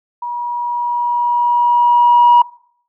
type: tone with level ramp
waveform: sine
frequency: 961 Hz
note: B5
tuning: 48 cents flat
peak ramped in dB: -20 to -3 dBFS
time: 0.22-2.42 s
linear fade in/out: 5 ms
effects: noise-tail reverb RT60 0.6 s tail -21 dB re dry + tanh soft clip ceiling -2 dBFS